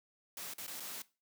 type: noise with dropouts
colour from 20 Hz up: white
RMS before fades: -44 dBFS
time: 0.37-1.02 s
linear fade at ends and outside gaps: 2 ms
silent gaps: 0.537-0.582 / 0.666-0.678 / 0.799-0.803 s
effects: noise-tail reverb RT60 0.3 s tail -19 dB re dry + high-pass 150 Hz 12 dB/octave